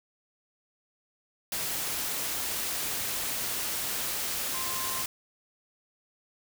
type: tone in noise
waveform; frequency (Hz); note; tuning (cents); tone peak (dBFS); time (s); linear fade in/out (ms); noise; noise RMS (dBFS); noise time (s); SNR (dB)
sine; 1046.5; C6; 0; -38; 4.54-5.02; 2; white; -32; 1.52-5.06; -9
effects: none